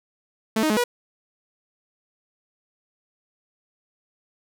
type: tone with pitch steps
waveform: sawtooth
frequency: 220.4 / 311.1 / 213.2 / 484.9 Hz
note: A3 / D#4 / G#3 / B4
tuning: +3 / 0 / +46 / -32 cents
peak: -15 dBFS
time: 0.56-0.84 s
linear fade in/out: 5 ms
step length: 70 ms
effects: none